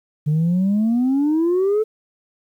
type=exponential sweep; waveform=sine; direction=up; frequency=146.83 to 442.6 Hz; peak=-13 dBFS; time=0.26-1.84 s; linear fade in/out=20 ms; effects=tanh soft clip ceiling -13 dBFS + 9-bit